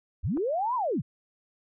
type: linear two-way sweep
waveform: sine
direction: up then down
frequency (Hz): 46.54 to 1043 to 84.4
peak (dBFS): -25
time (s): 0.23-1.02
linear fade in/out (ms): 20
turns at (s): 0.75
type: clicks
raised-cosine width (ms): 1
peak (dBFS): -29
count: 2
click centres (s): 0.371 / 0.375
effects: none